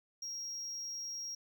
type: tone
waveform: triangle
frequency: 5610 Hz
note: F8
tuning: 7 cents sharp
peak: -38 dBFS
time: 0.22-1.35 s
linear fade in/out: 5 ms
effects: none